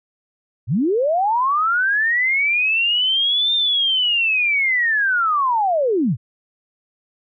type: linear two-way sweep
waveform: sine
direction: up then down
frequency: 90.8 to 3633 to 90.8 Hz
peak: -15 dBFS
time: 0.67-6.17 s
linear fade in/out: 50 ms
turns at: 3.54 s
effects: none